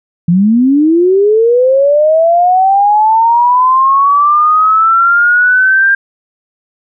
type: linear sweep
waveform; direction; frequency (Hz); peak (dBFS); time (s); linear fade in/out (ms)
sine; up; 164.81 to 1601; -5; 0.28-5.95; 5
effects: none